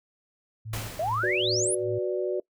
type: tone with tremolo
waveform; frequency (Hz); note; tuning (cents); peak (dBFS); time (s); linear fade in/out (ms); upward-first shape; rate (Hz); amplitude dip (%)
sine; 110; A2; 0; -32; 0.65-1.99; 10; sine; 2.5; 95
type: noise with exponential decay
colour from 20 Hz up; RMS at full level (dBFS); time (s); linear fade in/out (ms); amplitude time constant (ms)
pink; -33; 0.73-1.84; 5; 240
type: exponential sweep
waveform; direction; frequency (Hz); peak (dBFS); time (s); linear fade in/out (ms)
sine; up; 594 to 11000; -25; 0.99-1.75; 5
type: chord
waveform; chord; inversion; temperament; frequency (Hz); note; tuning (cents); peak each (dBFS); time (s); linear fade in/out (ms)
sine; B minor; second; equal; 370 / 493.9 / 587.3; F#4 / B4 / D5; 0 / 0 / 0; -27 / -33 / -31; 1.23-2.4; 5
effects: noise-tail reverb RT60 0.1 s tail -23 dB re dry